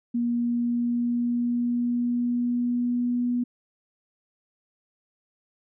sine tone with pitch glide, 238 to 243.8 Hz, A#3 to B3, +36 to -22 cents, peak -22 dBFS, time 0.14-3.44 s, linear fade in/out 10 ms, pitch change +42 cents, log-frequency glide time 0.25-3.27 s, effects none

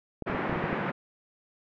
clicks, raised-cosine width 2 ms, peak -20 dBFS, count 8, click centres 0.223 / 0.299 / 0.348 / 0.496 / 0.528 / 0.559 / 0.641 / 0.729 s
pink band-pass noise, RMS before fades -31 dBFS, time 0.26-0.92 s, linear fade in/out 20 ms, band 140 to 2100 Hz, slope 24 dB/octave
effects none

